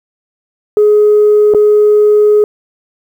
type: tone with dropouts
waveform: sine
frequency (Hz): 420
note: G#4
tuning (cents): +19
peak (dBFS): -3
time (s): 0.77-2.44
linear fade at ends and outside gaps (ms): 1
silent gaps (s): 1.538-1.547
effects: tanh soft clip ceiling -1 dBFS + 7-bit